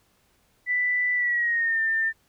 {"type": "tone with pitch glide", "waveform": "sine", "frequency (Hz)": [1982, 1796.6], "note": ["B6", "A6"], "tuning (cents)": [6, 36], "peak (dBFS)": -21, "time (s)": [0.66, 2.13], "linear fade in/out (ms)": 50, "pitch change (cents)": -170, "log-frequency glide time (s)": [1.14, 1.82], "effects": ["pink hiss -65 dBFS RMS until 2.28 s"]}